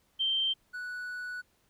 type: tone pair in turn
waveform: sine / triangle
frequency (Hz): 3136 / 1477.3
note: G7 / F#6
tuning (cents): 0 / -3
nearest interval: octave + minor second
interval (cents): 1303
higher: first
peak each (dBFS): -26 / -34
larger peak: first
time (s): 0.19-0.54 / 0.73-1.42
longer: second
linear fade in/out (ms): 20
effects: pink hiss -70 dBFS RMS until 1.69 s